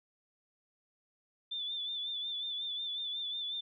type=tone with vibrato; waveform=sine; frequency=3520 Hz; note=A7; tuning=in tune; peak=-35 dBFS; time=1.51-3.61 s; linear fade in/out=10 ms; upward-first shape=sine; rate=5.5 Hz; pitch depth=48 cents each way; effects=none